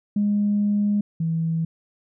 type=tone pair in turn; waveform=sine; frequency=205.9 / 163.42 Hz; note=G#3 / E3; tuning=-15 / -15 cents; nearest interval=major third; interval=400 cents; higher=first; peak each=-17 / -20 dBFS; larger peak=first; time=0.16-1.01 / 1.2-1.65 s; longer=first; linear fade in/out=5 ms; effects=tanh soft clip ceiling -13 dBFS